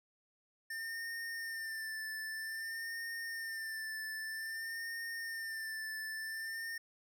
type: tone with vibrato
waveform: square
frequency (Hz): 1795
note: A6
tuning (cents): +34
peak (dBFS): -40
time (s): 0.7-6.78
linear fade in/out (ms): 5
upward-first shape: sine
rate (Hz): 0.52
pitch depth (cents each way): 38
effects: none